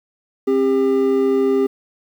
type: tone pair together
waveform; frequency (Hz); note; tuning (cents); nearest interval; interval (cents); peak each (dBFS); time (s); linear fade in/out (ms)
triangle; 266.6 / 399.4; C4 / G4; +33 / +32; perfect fifth; 699; -17 / -13; 0.47-1.67; 10
effects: 8-bit